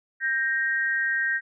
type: tone pair together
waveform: sine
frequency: 1580.3 / 1870 Hz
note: G6 / A#6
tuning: +14 / +5 cents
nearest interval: minor third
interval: 291 cents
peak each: -25 dBFS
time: 0.2-1.41 s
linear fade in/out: 50 ms
effects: none